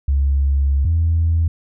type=tone pair in turn; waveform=sine; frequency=69.3 / 82.41 Hz; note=C#2 / E2; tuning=0 / 0 cents; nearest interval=minor third; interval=300 cents; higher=second; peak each=-12 dBFS; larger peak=neither; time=0.08-0.85 / 0.85-1.48 s; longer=first; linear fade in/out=5 ms; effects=tanh soft clip ceiling -9 dBFS